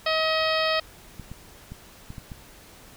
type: harmonic tone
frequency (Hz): 635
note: D#5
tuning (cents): +35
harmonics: 1 / 2 / 3 / 4 / 5 / 6 / 7 / 8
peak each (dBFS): -25 / -28 / -30 / -31 / -32 / -33 / -33 / -34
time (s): 0.06-0.8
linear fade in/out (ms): 5
type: clicks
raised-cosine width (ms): 5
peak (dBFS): -25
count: 6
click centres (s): 1.197 / 1.316 / 1.72 / 2.104 / 2.182 / 2.318
effects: pink hiss -49 dBFS RMS until 2.96 s